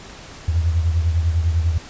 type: beating tone pair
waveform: sine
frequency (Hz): 81.9 / 91.9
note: E2 / F#2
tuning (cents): -11 / -11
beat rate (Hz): 10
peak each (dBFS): -16 / -24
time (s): 0.48-1.78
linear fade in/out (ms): 5
effects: pink hiss -39 dBFS RMS until 1.89 s + resampled to 16000 Hz